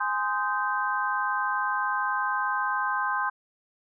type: chord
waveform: sine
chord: Ab major seventh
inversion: none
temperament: just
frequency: 830.6 / 1038.3 / 1245.9 / 1557.4 Hz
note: Ab5 / C6 / Eb6 / G6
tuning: 0 / -14 / +2 / -12 cents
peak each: -32 / -28 / -33 / -29 dBFS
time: 0-3.3 s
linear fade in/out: 10 ms
effects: none